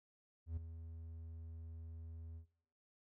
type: tone with ADSR envelope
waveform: triangle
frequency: 81.8 Hz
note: E2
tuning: 13 cents flat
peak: -35 dBFS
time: 0.46-2.46 s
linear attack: 110 ms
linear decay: 7 ms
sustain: -11 dB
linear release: 95 ms
effects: noise-tail reverb RT60 0.7 s tail -20 dB re dry